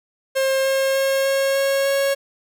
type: tone with pitch steps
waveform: 45% pulse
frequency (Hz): 534 / 537.4 / 540.8 / 544.3 / 547.7 / 551.2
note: C5 / C5 / C#5 / C#5 / C#5 / C#5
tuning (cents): +35 / +46 / -43 / -32 / -21 / -10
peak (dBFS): -17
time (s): 0.35-2.15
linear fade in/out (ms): 20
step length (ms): 300
effects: none